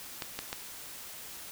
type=clicks; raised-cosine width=0.2 ms; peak=-17 dBFS; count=3; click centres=0.222 / 0.39 / 0.529 s; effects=white hiss -45 dBFS RMS until 1.51 s

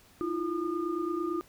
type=tone cluster; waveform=sine; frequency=318.3 / 347.2 / 1215 Hz; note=D#4 / F4 / D#6; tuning=+39 / -10 / -42 cents; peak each=-34 / -31 / -37 dBFS; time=0.21-1.41 s; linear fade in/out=0 ms; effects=pink hiss -59 dBFS RMS until 1.48 s

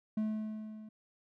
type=tone with level ramp; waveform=triangle; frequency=216 Hz; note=A3; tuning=32 cents flat; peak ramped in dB=-27 to -45 dBFS; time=0.17-0.89 s; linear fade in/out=5 ms; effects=none

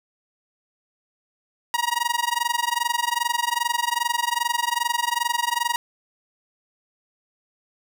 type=tone with amplitude modulation; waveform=sawtooth; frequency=951 Hz; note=A#5; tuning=34 cents sharp; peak=-14 dBFS; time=1.74-5.76 s; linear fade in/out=0 ms; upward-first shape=sine; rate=22.5 Hz; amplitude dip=95%; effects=none

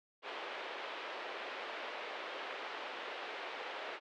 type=band-pass noise; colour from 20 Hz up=pink; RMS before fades=-44 dBFS; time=0.22-4 s; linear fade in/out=50 ms; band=420 to 3400 Hz; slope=24 dB/octave; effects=none

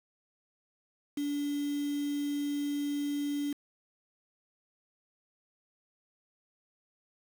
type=tone with quantisation; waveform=sine; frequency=288.3 Hz; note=D4; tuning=32 cents flat; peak=-30 dBFS; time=1.17-3.53 s; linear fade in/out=5 ms; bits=7; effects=none

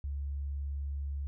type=tone; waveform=sine; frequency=70.4 Hz; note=C#2; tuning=27 cents sharp; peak=-33 dBFS; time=0.04-1.27 s; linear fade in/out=0 ms; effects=none

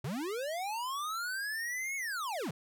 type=linear two-way sweep; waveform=square; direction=up then down; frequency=113.7 to 2217 to 113.7 Hz; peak=-35 dBFS; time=0.04-2.51 s; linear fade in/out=5 ms; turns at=1.96 s; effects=none

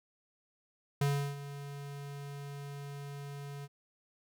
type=tone with ADSR envelope; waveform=square; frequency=141.8 Hz; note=C#3; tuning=40 cents sharp; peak=-27 dBFS; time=1.01-3.68 s; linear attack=5 ms; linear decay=340 ms; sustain=-15 dB; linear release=39 ms; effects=none

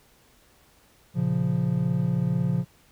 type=chord; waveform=triangle; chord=Bb minor; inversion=none; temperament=equal; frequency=116.54 / 138.59 / 174.61 Hz; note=Bb2 / Db3 / F3; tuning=0 / 0 / 0 cents; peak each=-27 / -24 / -23 dBFS; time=1.14-2.65 s; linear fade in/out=50 ms; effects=pink hiss -59 dBFS RMS until 2.91 s

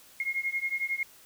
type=beating tone pair; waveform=sine; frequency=2143 / 2154 Hz; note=C7 / C7; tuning=+41 / +50 cents; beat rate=11 Hz; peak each=-32 / -31 dBFS; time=0.2-1.03 s; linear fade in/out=2 ms; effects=white hiss -55 dBFS RMS until 1.25 s

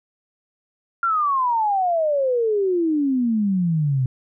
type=exponential sweep; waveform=sine; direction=down; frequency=1396.9 to 125.5 Hz; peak=-17 dBFS; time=1.03-4.06 s; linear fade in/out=2 ms; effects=none

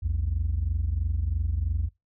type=tone pair together; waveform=sine; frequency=60.86 / 83.9 Hz; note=B1 / E2; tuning=-25 / +31 cents; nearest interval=tritone; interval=556 cents; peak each=-26 / -25 dBFS; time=0.02-1.89 s; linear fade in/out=20 ms; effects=noise-tail reverb RT60 0.2 s tail -23 dB re dry + tanh soft clip ceiling -19 dBFS

